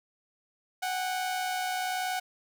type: tone pair together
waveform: sawtooth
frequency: 740 / 800.8 Hz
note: F#5 / G5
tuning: 0 / +37 cents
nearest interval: minor second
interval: 137 cents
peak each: -26 / -35 dBFS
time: 0.82-2.2 s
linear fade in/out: 10 ms
effects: none